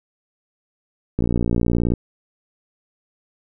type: click train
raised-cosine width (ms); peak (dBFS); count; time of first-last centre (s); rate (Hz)
3; -7; 45; 1.19-1.937; 58.9
effects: none